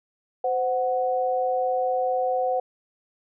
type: tone pair together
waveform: sine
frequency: 515.5 / 740 Hz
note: C5 / F#5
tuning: -26 / 0 cents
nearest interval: tritone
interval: 626 cents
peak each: -24 dBFS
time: 0.44-2.6 s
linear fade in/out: 5 ms
effects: none